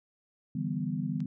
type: chord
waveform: sine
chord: E minor seventh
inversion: third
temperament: equal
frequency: 146.83 / 164.81 / 196 / 246.9 Hz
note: D3 / E3 / G3 / B3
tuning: 0 / 0 / 0 / 0 cents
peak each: -35 dBFS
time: 0.55-1.26 s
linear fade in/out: 5 ms
type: click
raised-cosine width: 0.2 ms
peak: -35 dBFS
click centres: 1.204 s
effects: none